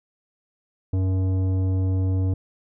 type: tone with tanh clipping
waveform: triangle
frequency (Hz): 94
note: F#2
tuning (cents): +28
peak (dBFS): -21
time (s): 0.93-2.34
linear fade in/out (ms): 5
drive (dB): 16
effects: none